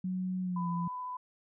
sine tone with pitch glide, 184.7 to 172.33 Hz, F#3 to F3, -3 to -23 cents, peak -31 dBFS, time 0.04-0.88 s, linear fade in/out 5 ms, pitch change -120 cents, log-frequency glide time 0.42-0.69 s
sine tone with vibrato, 1000 Hz, B5, 21 cents sharp, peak -36 dBFS, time 0.56-1.17 s, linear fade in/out 5 ms, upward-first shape sine, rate 14 Hz, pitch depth 9 cents each way
effects none

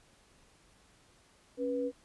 sine tone pair together, 275 / 490 Hz, C#4 / B4, -14 / -14 cents, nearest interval minor seventh, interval 1000 cents, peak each -35 / -32 dBFS, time 1.57-1.92 s, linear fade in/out 50 ms, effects pink hiss -64 dBFS RMS until 2.04 s + resampled to 24000 Hz

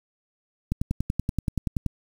click train, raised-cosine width 5 ms, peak -12 dBFS, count 13, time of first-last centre 0.72-1.863 s, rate 10.5 Hz, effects 7-bit

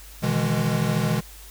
square chord, E major seventh, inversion second, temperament equal with one note detuned, 123.47 / 151.57 / 164.81 / 207.7 Hz, B2 / D#3 / E3 / G#3, 0 / -45 / 0 / 0 cents, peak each -27 dBFS, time 0.22-1.21 s, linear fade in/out 20 ms, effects added 50 Hz sine -43 dBFS peak until 1.5 s + white hiss -46 dBFS RMS until 1.5 s

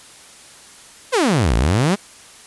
sawtooth exponential two-way sweep, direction down then up, 554.4 to 51.91 to 214.7 Hz, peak -10 dBFS, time 1.12-1.96 s, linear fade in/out 20 ms, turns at 1.55 s, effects white hiss -43 dBFS RMS until 2.46 s + resampled to 24000 Hz

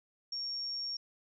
sine tone, 5530 Hz, F8, 18 cents flat, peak -35 dBFS, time 0.32-0.97 s, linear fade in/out 5 ms, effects none

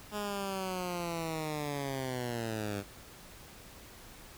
10% pulse linear sweep, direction down, 210.3 to 98 Hz, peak -26 dBFS, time 0.11-2.84 s, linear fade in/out 50 ms, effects pink hiss -52 dBFS RMS until 4.37 s

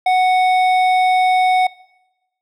sine tone with hard clipping, 740 Hz, F#5, in tune, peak -13 dBFS, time 0.06-1.67 s, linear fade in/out 5 ms, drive 9 dB, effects noise-tail reverb RT60 1.0 s tail -22 dB re dry

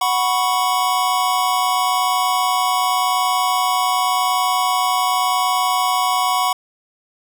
square chord, F# suspended fourth, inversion none, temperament equal, 740 / 987.8 / 1108.7 Hz, F#5 / B5 / C#6, 0 / 0 / 0 cents, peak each -21 dBFS, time 0.01-6.53 s, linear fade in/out 5 ms, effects none

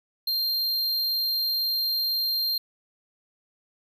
square tone, 4186 Hz, C8, in tune, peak -24 dBFS, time 0.27-2.58 s, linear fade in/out 5 ms, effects none

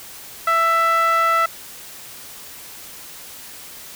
sawtooth tone with band-pass filter, 663 Hz, E5, 10 cents sharp, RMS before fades -17 dBFS, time 0.47-1.46 s, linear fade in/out 5 ms, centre 1500 Hz, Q 4.7, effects white hiss -38 dBFS RMS until 3.95 s

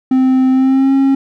triangle tone with pitch glide, 260 to 271.2 Hz, C4 to C#4, -11 to -38 cents, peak -6 dBFS, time 0.11-1.15 s, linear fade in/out 5 ms, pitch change +73 cents, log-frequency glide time 0.51-0.93 s, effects none

